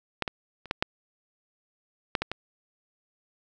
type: clicks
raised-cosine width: 0.3 ms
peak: -10 / -14 / -27 / -10 / -7 / -8 / -11 / -15 dBFS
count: 8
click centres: 0.223 / 0.278 / 0.657 / 0.711 / 0.825 / 2.152 / 2.22 / 2.316 s
effects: none